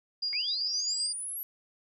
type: tone with tremolo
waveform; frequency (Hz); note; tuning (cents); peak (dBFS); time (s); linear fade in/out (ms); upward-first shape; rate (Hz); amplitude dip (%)
sine; 4838; D#8; -49; -28; 0.22-1.13; 10; square; 7.7; 30
type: linear sweep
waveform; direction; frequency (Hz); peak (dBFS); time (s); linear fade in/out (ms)
sine; up; 2152 to 11840; -34; 0.33-1.43; 0
effects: none